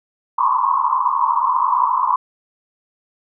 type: band-pass noise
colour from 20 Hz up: white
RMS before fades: -17 dBFS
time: 0.38-2.16 s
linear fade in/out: 5 ms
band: 950 to 1100 Hz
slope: 96 dB/octave
effects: none